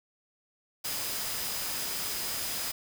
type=tone in noise; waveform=sine; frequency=4986 Hz; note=D#8; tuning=3 cents sharp; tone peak=-41 dBFS; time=0.84-2.72 s; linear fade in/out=10 ms; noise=white; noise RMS=-34 dBFS; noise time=0.84-2.72 s; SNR=-10 dB; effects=none